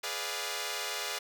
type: chord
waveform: 5% pulse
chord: G# diminished seventh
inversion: none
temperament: equal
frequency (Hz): 415.3 / 493.9 / 587.3 / 698.5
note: G#4 / B4 / D5 / F5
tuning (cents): 0 / 0 / 0 / 0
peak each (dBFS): -28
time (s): 0.03-1.19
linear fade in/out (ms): 10
effects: none